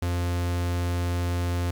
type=tone; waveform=45% pulse; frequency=87.6 Hz; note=F2; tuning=6 cents sharp; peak=-24 dBFS; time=0.02-1.71 s; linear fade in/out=5 ms; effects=9-bit